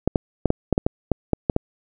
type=clicks; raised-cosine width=2 ms; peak=-4 dBFS; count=11; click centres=0.076 / 0.158 / 0.457 / 0.504 / 0.727 / 0.779 / 0.865 / 1.117 / 1.333 / 1.498 / 1.564 s; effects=none